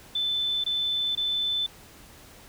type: tone bursts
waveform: sine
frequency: 3520 Hz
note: A7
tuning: in tune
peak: -24 dBFS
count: 3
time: 0.15-1.664 s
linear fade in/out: 5 ms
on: 490 ms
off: 22 ms
effects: pink hiss -50 dBFS RMS until 2.48 s